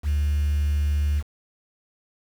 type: tone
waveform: triangle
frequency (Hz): 73.42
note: D2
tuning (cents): 0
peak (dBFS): -16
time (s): 0.03-1.23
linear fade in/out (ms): 50
effects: tanh soft clip ceiling -16 dBFS + 7-bit